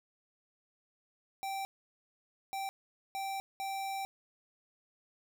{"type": "tone bursts at uneven times", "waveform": "square", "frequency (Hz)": 780, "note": "G5", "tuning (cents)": -9, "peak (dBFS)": -36, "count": 4, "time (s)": [[1.43, 1.65], [2.53, 2.69], [3.15, 3.4], [3.6, 4.05]], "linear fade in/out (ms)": 0, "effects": []}